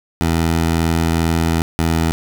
15% pulse tone pair in turn, 82.41 / 81.84 Hz, E2 / E2, 0 / -12 cents, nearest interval unison, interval 12 cents, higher first, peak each -8 dBFS, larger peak neither, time 0.21-1.62 / 1.79-2.12 s, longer first, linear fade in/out 0 ms, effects none

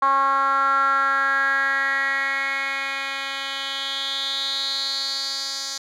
10% pulse tone with band-pass filter sweep, 273.1 Hz, C#4, 26 cents flat, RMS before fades -23 dBFS, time 0.02-5.78 s, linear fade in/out 5 ms, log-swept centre 1100 to 5400 Hz, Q 5.5, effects none

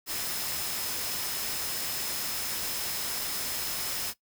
sine tone in noise, 5150 Hz, E8, 41 cents flat, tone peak -39 dBFS, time 0.06-4.14 s, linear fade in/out 50 ms, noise white, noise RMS -33 dBFS, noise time 0.06-4.14 s, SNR -9 dB, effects noise-tail reverb RT60 0.1 s tail -17 dB re dry

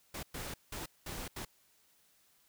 pink noise bursts at uneven times, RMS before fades -42 dBFS, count 5, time 0.14-0.23 / 0.34-0.54 / 0.72-0.86 / 1.06-1.28 / 1.36-1.45 s, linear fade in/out 5 ms, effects white hiss -69 dBFS RMS until 2.48 s

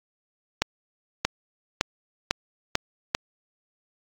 accelerating click train, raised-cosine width 0.2 ms, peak -3 dBFS, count 6, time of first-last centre 0.62-3.149 s, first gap 630 ms, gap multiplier 0.89, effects AAC 64 kbps

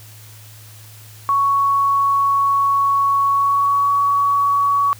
sine tone with pitch glide, 1113 to 1127.2 Hz, C#6 to C#6, +7 to +29 cents, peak -13 dBFS, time 1.29-4.93 s, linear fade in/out 0 ms, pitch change +22 cents, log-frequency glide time 3.29-3.89 s, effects added 107 Hz sine -40 dBFS peak until 4.99 s + white hiss -44 dBFS RMS until 4.99 s

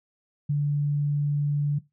sine tone, 145.4 Hz, D3, 17 cents flat, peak -21 dBFS, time 0.49-1.79 s, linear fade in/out 10 ms, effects noise-tail reverb RT60 0.2 s tail -18 dB re dry

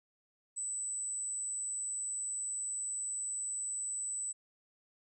sine tone, 7990 Hz, B8, 19 cents sharp, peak -35 dBFS, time 0.56-4.33 s, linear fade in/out 20 ms, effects none

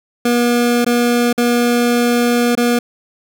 25% pulse tone with dropouts, 240.1 Hz, B3, 49 cents flat, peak -8 dBFS, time 0.25-2.79 s, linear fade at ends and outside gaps 5 ms, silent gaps 0.847-0.863 / 1.329-1.378 / 2.553-2.574 s, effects none

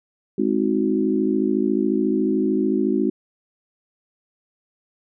sine chord, Ab dominant seventh, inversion none, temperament equal with one note detuned, 207.7 / 261.6 / 316.2 / 370 Hz, Ab3 / C4 / Eb4 / Gb4, 0 / 0 / +28 / 0 cents, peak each -23 dBFS, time 0.38-3.1 s, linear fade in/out 5 ms, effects none

